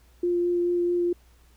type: tone with vibrato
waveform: sine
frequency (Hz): 350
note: F4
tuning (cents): +4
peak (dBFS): -21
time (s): 0.23-1.13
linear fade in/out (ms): 5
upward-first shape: sine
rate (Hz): 4.6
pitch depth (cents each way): 9
effects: added 60 Hz sine -54 dBFS peak until 1.56 s + pink hiss -62 dBFS RMS until 1.56 s